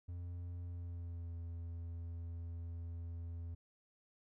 triangle tone with pitch glide, 87.31 to 84.48 Hz, F2 to E2, 0 to +43 cents, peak -40 dBFS, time 0.08-3.55 s, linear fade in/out 10 ms, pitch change -57 cents, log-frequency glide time 0.65-1.34 s, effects none

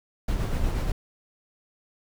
brown noise with tremolo, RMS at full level -24 dBFS, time 0.28-0.92 s, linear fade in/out 5 ms, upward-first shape sine, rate 8.3 Hz, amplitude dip 35%, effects none

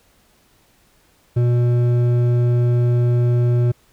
triangle tone with hard clipping, 121.1 Hz, B2, 34 cents flat, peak -15 dBFS, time 1.36-3.72 s, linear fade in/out 10 ms, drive 12 dB, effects pink hiss -57 dBFS RMS until 3.92 s

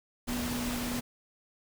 sine tone in noise, 243.3 Hz, B3, 26 cents flat, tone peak -33 dBFS, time 0.27-1.01 s, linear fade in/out 20 ms, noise pink, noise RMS -36 dBFS, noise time 0.27-1.01 s, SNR 0 dB, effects none

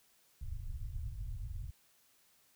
pink low-pass noise, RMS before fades -41 dBFS, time 0.41-1.71 s, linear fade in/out 5 ms, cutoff 120 Hz, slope 48 dB/octave, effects white hiss -69 dBFS RMS until 2.55 s

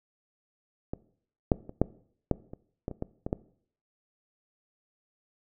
clicks, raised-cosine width 2 ms, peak -19 / -7 / -27 / -8 / -10 / -27 / -18 / -25 / -18 / -19 / -14 dBFS, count 11, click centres 0.935 / 1.518 / 1.694 / 1.816 / 2.313 / 2.535 / 2.881 / 2.913 / 3.024 / 3.265 / 3.329 s, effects noise-tail reverb RT60 0.6 s tail -20 dB re dry

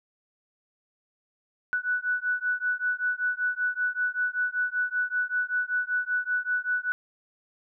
sine beating tone pair, 1480 / 1485.2 Hz, F#6 / F#6, 0 / +6 cents, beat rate 5.2 Hz, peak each -28 dBFS, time 1.73-6.92 s, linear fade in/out 0 ms, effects none

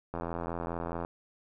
click train, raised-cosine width 1 ms, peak -21 dBFS, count 78, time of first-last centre 0.14-1.049 s, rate 84.7 Hz, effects none

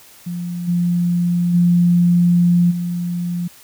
sine tone with level steps, 174.61 Hz, F3, in tune, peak -22 / -14 / -10 / -19 dBFS, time 0.26-3.48 s, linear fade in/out 10 ms, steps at 0.67 / 1.53 / 2.7 s, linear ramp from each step 20 ms, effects white hiss -45 dBFS RMS until 3.63 s

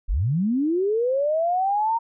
sine linear sweep, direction up, 30.87 to 932.3 Hz, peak -19 dBFS, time 0.08-1.99 s, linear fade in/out 20 ms, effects none

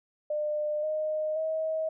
sine tone with pitch steps, 601 / 617.9 / 635.3 Hz, D5 / D#5 / D#5, +40 / -12 / +36 cents, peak -27 dBFS, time 0.3-1.89 s, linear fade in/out 5 ms, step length 530 ms, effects none

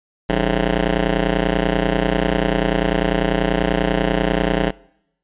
10% pulse ring-modulated tone, 119.4 Hz, A#2, 42 cents sharp, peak -5 dBFS, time 0.29-4.71 s, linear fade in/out 10 ms, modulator 74.8 Hz, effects noise-tail reverb RT60 0.8 s tail -23 dB re dry + resampled to 8000 Hz

